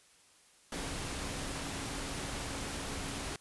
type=tone in noise; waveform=sine; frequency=277.2 Hz; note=C#4; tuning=in tune; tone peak=-48 dBFS; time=0.72-3.36 s; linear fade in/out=2 ms; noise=pink; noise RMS=-39 dBFS; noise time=0.72-3.36 s; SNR=-12 dB; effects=white hiss -63 dBFS RMS until 3.4 s + resampled to 24000 Hz